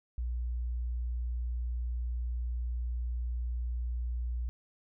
sine tone, 60 Hz, B1, 49 cents flat, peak -31 dBFS, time 0.18-4.49 s, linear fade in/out 0 ms, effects none

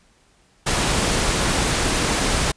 pink noise, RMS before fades -20 dBFS, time 0.66-2.52 s, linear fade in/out 10 ms, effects pink hiss -58 dBFS RMS until 2.56 s + resampled to 22050 Hz

